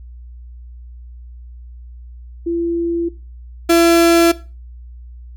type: tone pair in turn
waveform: sine / 35% pulse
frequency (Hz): 338.9 / 337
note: E4 / E4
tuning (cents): +48 / +38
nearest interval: unison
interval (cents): 10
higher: first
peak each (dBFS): -16 / -7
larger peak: second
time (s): 2.46-3.09 / 3.69-4.32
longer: neither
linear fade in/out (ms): 10
effects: noise-tail reverb RT60 0.3 s tail -17 dB re dry + added 60 Hz sine -33 dBFS peak until 5.36 s